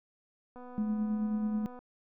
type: click train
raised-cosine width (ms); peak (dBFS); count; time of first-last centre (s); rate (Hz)
1; -36; 306; 0.56-1.79; 248
type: tone with tremolo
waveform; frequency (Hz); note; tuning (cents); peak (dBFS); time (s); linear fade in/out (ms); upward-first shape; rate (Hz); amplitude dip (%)
sine; 214.1; A3; -47; -27; 0.78-1.66; 0; sine; 9.3; 40
effects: none